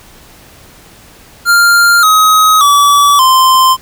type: tone with pitch steps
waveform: square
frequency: 1396.9 / 1266.2 / 1147.8 / 1040.5 Hz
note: F6 / D#6 / D6 / C6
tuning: 0 / +30 / -40 / -10 cents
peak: -5 dBFS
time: 1.45-3.77 s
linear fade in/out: 50 ms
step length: 580 ms
effects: pink hiss -39 dBFS RMS until 3.81 s